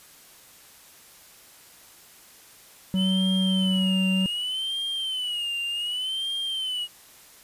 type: tone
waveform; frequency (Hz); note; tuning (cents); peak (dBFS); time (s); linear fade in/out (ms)
triangle; 188.3; F#3; +31; -19; 2.94-4.26; 0
type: tone with vibrato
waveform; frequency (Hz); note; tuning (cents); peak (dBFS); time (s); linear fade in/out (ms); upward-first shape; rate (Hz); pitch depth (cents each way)
triangle; 2988; F#7; +16; -25; 2.95-6.88; 50; sine; 0.66; 120
effects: white hiss -51 dBFS RMS until 7.43 s + resampled to 32000 Hz